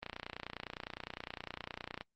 click train, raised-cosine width 0.3 ms, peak -24 dBFS, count 60, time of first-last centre 0.03-2.01 s, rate 29.8 Hz, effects noise-tail reverb RT60 0.1 s tail -25 dB re dry + Opus 24 kbps

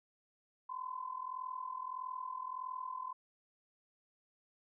sine tone with amplitude modulation, 1023 Hz, C6, 39 cents flat, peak -36 dBFS, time 0.69-3.13 s, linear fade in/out 10 ms, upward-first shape sine, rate 41.6 Hz, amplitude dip 80%, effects none

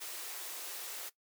white high-pass noise, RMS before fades -43 dBFS, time 0-1.1 s, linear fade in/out 20 ms, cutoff 320 Hz, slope 96 dB/octave, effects noise-tail reverb RT60 0.1 s tail -17 dB re dry

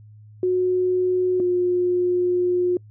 sine tone pair in turn, 365.8 / 358.1 Hz, F#4 / F4, -20 / +43 cents, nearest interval unison, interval 37 cents, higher first, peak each -17 dBFS, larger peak neither, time 0.43-1.4 / 1.4-2.77 s, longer second, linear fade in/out 2 ms, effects noise-tail reverb RT60 0.1 s tail -26 dB re dry + added 106 Hz sine -43 dBFS peak until 2.9 s

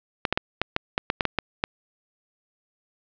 clicks, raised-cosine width 0.3 ms, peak -5 dBFS, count 11, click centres 0.252 / 0.326 / 0.375 / 0.616 / 0.764 / 0.979 / 1.101 / 1.208 / 1.253 / 1.387 / 1.639 s, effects low-pass 4000 Hz 12 dB/octave

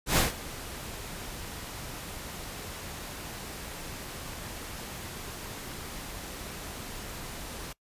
pink noise with ADSR envelope, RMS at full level -22 dBFS, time 0.06-7.73 s, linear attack 110 ms, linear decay 150 ms, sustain -18 dB, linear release 7 ms, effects noise-tail reverb RT60 0.1 s tail -22 dB re dry + resampled to 32000 Hz

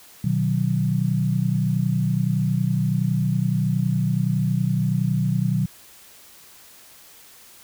sine chord, B major, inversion none, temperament equal with one note detuned, 123.47 / 152.98 / 185 Hz, B2 / D#3 / F#3, 0 / -29 / 0 cents, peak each -23 dBFS, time 0.24-5.66 s, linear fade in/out 5 ms, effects white hiss -48 dBFS RMS until 7.63 s

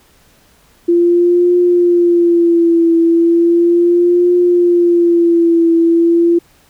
sine tone with vibrato, 343.2 Hz, F4, 30 cents flat, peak -7 dBFS, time 0.88-6.39 s, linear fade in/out 10 ms, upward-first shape triangle, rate 0.36 Hz, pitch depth 57 cents each way, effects pink hiss -50 dBFS RMS until 6.69 s

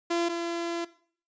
sawtooth tone pair in turn, 341 / 339.7 Hz, F4 / F4, -41 / -48 cents, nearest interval unison, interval 7 cents, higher first, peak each -21 / -26 dBFS, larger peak first, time 0.1-0.29 / 0.29-0.85 s, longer second, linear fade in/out 10 ms, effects noise-tail reverb RT60 0.5 s tail -17 dB re dry + resampled to 16000 Hz

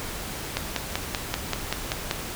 click train, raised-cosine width 0.2 ms, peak -7 dBFS, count 9, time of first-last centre 0.57-2.111 s, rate 5.19 Hz, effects pink hiss -34 dBFS RMS until 2.35 s

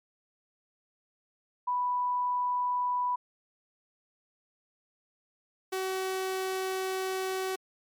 sine / sawtooth tone pair in turn, 987.8 / 377.8 Hz, B5 / F#4, 0 / +36 cents, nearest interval octave + perfect fourth, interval 1664 cents, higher first, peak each -26 dBFS, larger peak neither, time 1.67-3.16 / 5.72-7.56 s, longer second, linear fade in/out 10 ms, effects MP3 96 kbps

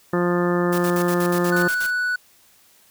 harmonic tone, 175.8 Hz, F3, 12 cents sharp, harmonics 1 / 2 / 3 / 4 / 5 / 6 / 7 / 8 / 9 / 10, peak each -22 / -21 / -26 / -34 / -33 / -33 / -29 / -36 / -40 / -32 dBFS, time 0.13-1.68 s, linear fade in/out 5 ms
white noise with tremolo, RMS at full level -32 dBFS, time 0.72-1.91 s, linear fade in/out 10 ms, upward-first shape square, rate 8.3 Hz, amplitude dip 75%
triangle tone, 1480 Hz, F#6, in tune, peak -18 dBFS, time 1.52-2.16 s, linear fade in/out 5 ms
effects white hiss -55 dBFS RMS until 2.9 s

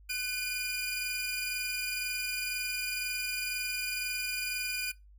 sawtooth tone cluster, 1503 / 2425 / 4828 Hz, F#6 / D#7 / D8, +27 / -45 / +47 cents, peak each -38 / -30 / -37 dBFS, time 0.09-4.92 s, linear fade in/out 10 ms, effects noise-tail reverb RT60 0.2 s tail -20 dB re dry + added 50 Hz sine -53 dBFS peak until 5.18 s

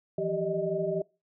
sine tone cluster, 163.2 / 175.8 / 389.3 / 604 / 628 Hz, E3 / F3 / G4 / D5 / D#5, -17 / +12 / -12 / +48 / +16 cents, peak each -38 / -37 / -30 / -36 / -32 dBFS, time 0.18-1.02 s, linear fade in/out 5 ms, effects noise-tail reverb RT60 0.3 s tail -24 dB re dry

